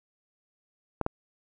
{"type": "clicks", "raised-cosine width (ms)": 1, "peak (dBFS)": [-13, -13], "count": 2, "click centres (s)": [1.013, 1.064], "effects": []}